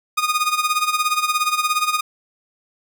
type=tone with tremolo; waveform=sawtooth; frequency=1233 Hz; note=D#6; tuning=16 cents flat; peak=-11 dBFS; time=0.17-2.01 s; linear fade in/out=10 ms; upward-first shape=sine; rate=17 Hz; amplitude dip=75%; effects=none